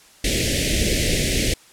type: band-stop noise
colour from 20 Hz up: pink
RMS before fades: -20 dBFS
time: 0.24-1.54 s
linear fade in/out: 5 ms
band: 590 to 1900 Hz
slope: 48 dB/octave
effects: white hiss -50 dBFS RMS until 1.72 s + low-pass 10000 Hz 12 dB/octave